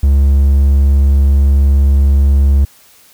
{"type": "tone", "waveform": "triangle", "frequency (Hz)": 69.4, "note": "C#2", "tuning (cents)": 3, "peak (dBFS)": -4, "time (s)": [0.03, 2.65], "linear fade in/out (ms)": 5, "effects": ["white hiss -45 dBFS RMS until 3.13 s"]}